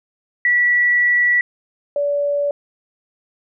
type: tone pair in turn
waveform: sine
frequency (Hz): 1948 / 575.1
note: B6 / D5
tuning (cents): -24 / -36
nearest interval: octave + major sixth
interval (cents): 2112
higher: first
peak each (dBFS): -12 / -16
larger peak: first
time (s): 0.45-1.41 / 1.96-2.51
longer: first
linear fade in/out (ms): 2
effects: none